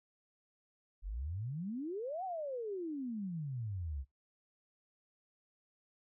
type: exponential two-way sweep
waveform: sine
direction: up then down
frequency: 42 to 778 to 63.7 Hz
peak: -37 dBFS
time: 1.02-4.05 s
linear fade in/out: 50 ms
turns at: 2.24 s
effects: noise-tail reverb RT60 0.2 s tail -22 dB re dry